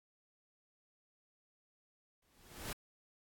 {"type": "noise with exponential growth", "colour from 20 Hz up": "pink", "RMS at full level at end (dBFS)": -39, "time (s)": [2.22, 2.73], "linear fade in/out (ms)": 5, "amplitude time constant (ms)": 110, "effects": ["AAC 64 kbps"]}